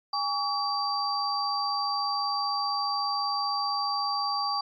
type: tone cluster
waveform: sine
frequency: 819 / 1134 / 4687 Hz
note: G#5 / C#6 / D8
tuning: -24 / +39 / -4 cents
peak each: -30 dBFS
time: 0.13-4.61 s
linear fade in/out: 5 ms
effects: MP3 96 kbps